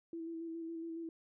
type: tone with vibrato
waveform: sine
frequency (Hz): 330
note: E4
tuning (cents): +2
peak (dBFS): -40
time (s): 0.13-1.09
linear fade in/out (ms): 2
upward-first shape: square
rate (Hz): 7.2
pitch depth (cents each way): 19
effects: none